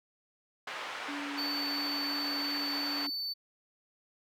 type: band-pass noise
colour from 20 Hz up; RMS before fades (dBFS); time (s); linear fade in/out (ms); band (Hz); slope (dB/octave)
pink; -40; 0.67-3.07; 5; 820 to 2900; 12
type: tone with vibrato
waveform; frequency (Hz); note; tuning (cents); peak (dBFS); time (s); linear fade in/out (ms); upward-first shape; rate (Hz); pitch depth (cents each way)
sine; 286.5; D4; -43; -38; 1.08-3.1; 10; triangle; 2.9; 9
type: tone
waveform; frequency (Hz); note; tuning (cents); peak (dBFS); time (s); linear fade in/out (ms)
triangle; 4517; C#8; +32; -32; 1.37-3.34; 20
effects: none